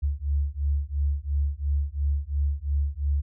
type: beating tone pair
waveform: sine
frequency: 70.1 / 73 Hz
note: C#2 / D2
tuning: +20 / -10 cents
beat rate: 2.9 Hz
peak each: -26 dBFS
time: 0.02-3.22 s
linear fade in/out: 20 ms
effects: none